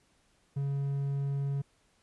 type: tone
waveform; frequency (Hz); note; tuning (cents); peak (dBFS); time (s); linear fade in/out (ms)
triangle; 139.5; C#3; +11; -27; 0.56-1.62; 10
effects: pink hiss -69 dBFS RMS until 2.02 s + resampled to 24000 Hz